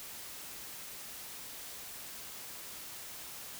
silence, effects white hiss -46 dBFS RMS until 3.59 s

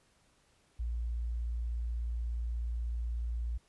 sine tone, 58.27 Hz, A#1, in tune, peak -32 dBFS, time 0.79-3.58 s, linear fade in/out 10 ms, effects pink hiss -69 dBFS RMS until 3.68 s + resampled to 24000 Hz

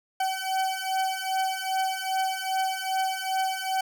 40% pulse beating tone pair, 760 / 762.5 Hz, F#5 / G5, +46 / -48 cents, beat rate 2.5 Hz, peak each -28 dBFS, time 0.2-3.81 s, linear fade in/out 5 ms, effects none

